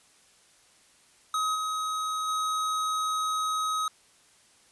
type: tone with level steps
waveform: square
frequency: 1267 Hz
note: D#6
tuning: 31 cents sharp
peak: -26 / -29 / -27 dBFS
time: 1.34-3.88 s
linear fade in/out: 2 ms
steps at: 1.54 / 2.27 s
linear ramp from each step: 20 ms
effects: white hiss -60 dBFS RMS until 4.71 s + resampled to 24000 Hz